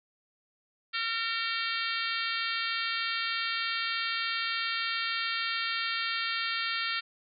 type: harmonic tone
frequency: 456.7 Hz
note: A#4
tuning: 36 cents flat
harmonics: 3 / 4 / 5 / 6 / 7 / 8 / 9 / 10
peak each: -35 / -36 / -37 / -38 / -38 / -39 / -40 / -40 dBFS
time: 0.93-7.01 s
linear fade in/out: 20 ms
effects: none